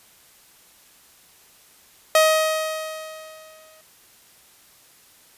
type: tone with exponential decay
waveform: sawtooth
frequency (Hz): 630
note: D#5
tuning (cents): +21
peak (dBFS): -8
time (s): 2.15-3.81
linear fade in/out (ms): 2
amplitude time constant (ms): 360
effects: white hiss -53 dBFS RMS until 5.37 s + resampled to 32000 Hz